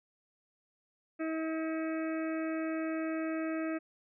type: harmonic tone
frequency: 320 Hz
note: D#4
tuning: 49 cents sharp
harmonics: 1 / 2 / 4 / 5 / 6 / 7 / 8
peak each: -33 / -39 / -45 / -47 / -49 / -50 / -51 dBFS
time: 1.19-3.79 s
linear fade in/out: 20 ms
effects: none